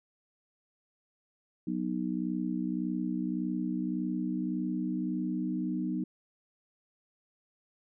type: chord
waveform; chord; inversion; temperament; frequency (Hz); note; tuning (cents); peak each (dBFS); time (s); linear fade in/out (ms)
sine; B major; second; just; 185.21 / 246.9 / 308.7; F#3 / B3 / D#4; +2 / 0 / -14; -34; 1.67-6.04; 5
effects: none